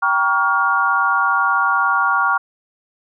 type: chord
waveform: sine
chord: G half-diminished seventh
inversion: none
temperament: just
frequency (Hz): 784 / 940.8 / 1128.9 / 1411.2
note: G5 / Bb5 / Db6 / F6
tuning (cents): 0 / +16 / +31 / +18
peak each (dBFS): -23 / -22 / -18 / -17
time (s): 0.02-2.38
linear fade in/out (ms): 10
effects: none